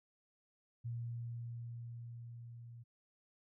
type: tone with level ramp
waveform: sine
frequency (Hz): 117.9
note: A#2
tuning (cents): +20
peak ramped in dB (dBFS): -38 to -50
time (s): 0.84-2.84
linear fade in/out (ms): 20
effects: none